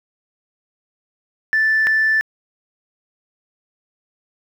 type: tone pair in turn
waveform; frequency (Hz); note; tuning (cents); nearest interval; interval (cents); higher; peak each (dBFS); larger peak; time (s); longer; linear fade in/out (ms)
sine; 1760 / 1760; A6 / A6; 0 / 0; unison; 0; neither; -12; neither; 1.53-1.87 / 1.87-2.21; neither; 0
effects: tanh soft clip ceiling -10 dBFS + 8-bit